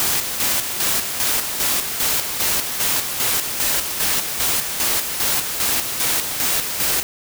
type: noise with tremolo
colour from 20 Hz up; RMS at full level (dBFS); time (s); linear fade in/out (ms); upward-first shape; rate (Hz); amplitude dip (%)
white; -19; 0-7.03; 0; square; 2.5; 50
effects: none